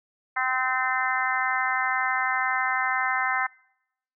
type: harmonic tone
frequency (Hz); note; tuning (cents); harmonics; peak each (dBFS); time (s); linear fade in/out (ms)
258; C4; -24; 3 / 4 / 5 / 6 / 7 / 8; -30 / -30 / -30 / -30 / -30 / -30; 0.36-3.47; 10
effects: noise-tail reverb RT60 0.8 s tail -24 dB re dry